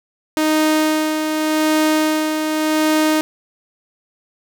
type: tone with tremolo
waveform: sawtooth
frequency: 310.3 Hz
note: D#4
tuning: 5 cents flat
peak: -9 dBFS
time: 0.37-3.21 s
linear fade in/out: 0 ms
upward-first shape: sine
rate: 0.86 Hz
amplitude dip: 45%
effects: none